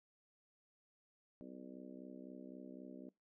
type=harmonic tone with a mistuned harmonic; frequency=63.9 Hz; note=C2; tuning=40 cents flat; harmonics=3 / 4 / 5 / 6 / 7 / 8 / 9; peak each=-57 / -53 / -56 / -61 / -62 / -65 / -61 dBFS; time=1.41-3.09 s; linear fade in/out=0 ms; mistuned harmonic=9; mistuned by=+59 cents; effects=noise-tail reverb RT60 0.2 s tail -21 dB re dry